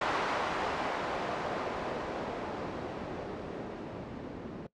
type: noise with low-pass filter sweep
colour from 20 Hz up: blue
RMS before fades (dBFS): -36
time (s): 0.01-4.67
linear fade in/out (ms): 5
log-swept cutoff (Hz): 1000 to 270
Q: 0.9
effects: noise-tail reverb RT60 0.1 s tail -19 dB re dry + low-pass 6000 Hz 12 dB/octave